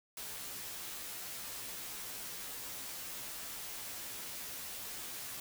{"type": "noise with comb filter", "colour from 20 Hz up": "white", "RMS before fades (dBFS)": -44, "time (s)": [0.17, 5.4], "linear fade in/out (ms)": 2, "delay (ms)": 13, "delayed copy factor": -1, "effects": []}